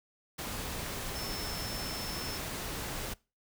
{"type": "tone in noise", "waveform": "sine", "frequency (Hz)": 5300, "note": "E8", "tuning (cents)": 9, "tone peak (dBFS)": -41, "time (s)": [1.15, 2.38], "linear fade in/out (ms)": 10, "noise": "pink", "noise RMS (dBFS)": -38, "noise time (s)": [0.38, 3.14], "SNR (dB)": -6, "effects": ["noise-tail reverb RT60 0.3 s tail -23 dB re dry"]}